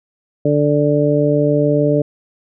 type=harmonic tone; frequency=146.83 Hz; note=D3; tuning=in tune; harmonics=1 / 2 / 3 / 4; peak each=-17 / -17 / -17 / -17 dBFS; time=0.45-2.02 s; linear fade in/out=5 ms; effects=none